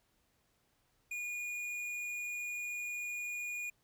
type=tone with tanh clipping; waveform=sine; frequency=2441 Hz; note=D#7; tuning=34 cents flat; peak=-39 dBFS; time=1.11-3.7 s; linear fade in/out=5 ms; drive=12 dB; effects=pink hiss -75 dBFS RMS until 3.83 s